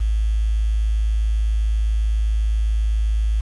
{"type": "tone with quantisation", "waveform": "sine", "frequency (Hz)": 53.8, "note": "A1", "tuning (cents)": -38, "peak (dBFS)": -16, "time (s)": [0, 3.41], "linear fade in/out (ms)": 10, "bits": 7, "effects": ["resampled to 24000 Hz"]}